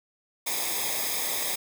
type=noise with comb filter; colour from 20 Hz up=white; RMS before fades=-29 dBFS; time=0.46-1.56 s; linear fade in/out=10 ms; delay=0.69 ms; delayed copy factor=-0.8; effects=none